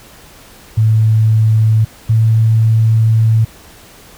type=tone pair in turn; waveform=sine; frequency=110 / 111.6 Hz; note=A2 / A2; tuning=0 / +25 cents; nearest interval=unison; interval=25 cents; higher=second; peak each=-7 dBFS; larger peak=neither; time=0.77-1.85 / 2.09-3.45 s; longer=second; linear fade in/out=10 ms; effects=pink hiss -40 dBFS RMS until 4.17 s